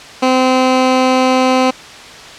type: tone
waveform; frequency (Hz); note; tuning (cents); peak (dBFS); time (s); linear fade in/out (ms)
15% pulse; 257.9; C4; -25; -3; 0.22-1.71; 10
effects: white hiss -33 dBFS RMS until 2.38 s + low-pass 5000 Hz 12 dB/octave